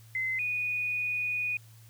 sine tone pair in turn, 2056 / 2470 Hz, C7 / D#7, -31 / -13 cents, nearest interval minor third, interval 318 cents, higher second, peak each -28 / -28 dBFS, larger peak neither, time 0.15-0.39 / 0.39-1.57 s, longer second, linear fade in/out 2 ms, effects added 112 Hz sine -51 dBFS peak until 1.89 s + white hiss -60 dBFS RMS until 1.89 s

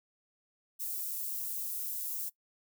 white high-pass noise, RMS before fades -37 dBFS, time 0.79-2.3 s, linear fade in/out 20 ms, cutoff 12000 Hz, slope 12 dB/octave, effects noise-tail reverb RT60 0.1 s tail -20 dB re dry

